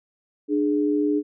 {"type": "tone pair together", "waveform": "sine", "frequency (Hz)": [297.7, 417], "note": ["D4", "G#4"], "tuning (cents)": [24, 7], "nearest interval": "tritone", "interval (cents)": 583, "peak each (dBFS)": [-20, -24], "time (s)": [0.48, 1.23], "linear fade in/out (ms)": 50, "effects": []}